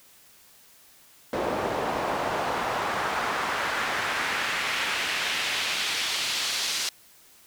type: noise with band-pass filter sweep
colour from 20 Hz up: pink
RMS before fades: -28 dBFS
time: 1.33-6.89 s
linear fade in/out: 2 ms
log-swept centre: 570 to 4700 Hz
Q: 1.2
effects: white hiss -55 dBFS RMS until 7.46 s